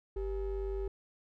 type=ring-modulated tone; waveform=triangle; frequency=220 Hz; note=A3; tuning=in tune; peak=-28 dBFS; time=0.16-0.88 s; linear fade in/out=5 ms; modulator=171 Hz; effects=none